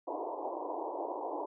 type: band-pass noise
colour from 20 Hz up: white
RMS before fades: -38 dBFS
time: 0.07-1.46 s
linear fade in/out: 10 ms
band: 290 to 1000 Hz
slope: 96 dB/octave
effects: none